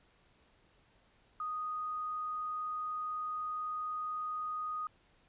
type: tone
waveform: sine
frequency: 1242 Hz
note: D#6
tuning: 3 cents flat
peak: -35 dBFS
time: 1.4-4.87 s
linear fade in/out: 2 ms
effects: pink hiss -68 dBFS RMS until 5.28 s + resampled to 8000 Hz